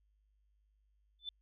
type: tone with exponential growth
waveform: sine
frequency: 3520 Hz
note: A7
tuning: in tune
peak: -35 dBFS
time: 1.19-1.29 s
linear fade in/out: 2 ms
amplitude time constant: 21 ms
effects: added 51 Hz sine -70 dBFS peak until 1.41 s